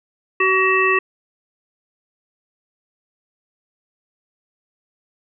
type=harmonic tone; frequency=378 Hz; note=F#4; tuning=37 cents sharp; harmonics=1 / 3 / 5 / 7; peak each=-19 / -19 / -19 / -19 dBFS; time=0.4-0.99 s; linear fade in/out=5 ms; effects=none